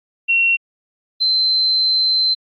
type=tone pair in turn; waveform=sine; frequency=2730 / 4090 Hz; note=F7 / C8; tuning=-40 / -40 cents; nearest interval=perfect fifth; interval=700 cents; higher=second; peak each=-12 / -13 dBFS; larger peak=first; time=0.28-0.57 / 1.2-2.35 s; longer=second; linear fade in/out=20 ms; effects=AAC 48 kbps